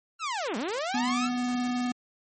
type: linear two-way sweep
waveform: sawtooth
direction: down then up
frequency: 1396.9 to 194.2 to 1396.9 Hz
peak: -25 dBFS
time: 0.19-1.3 s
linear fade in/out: 50 ms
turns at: 0.57 s
type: tone with vibrato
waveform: square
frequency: 246.9 Hz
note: B3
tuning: in tune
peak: -27 dBFS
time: 0.94-1.92 s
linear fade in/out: 5 ms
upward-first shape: sine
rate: 20 Hz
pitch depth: 16 cents each way
effects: MP3 32 kbps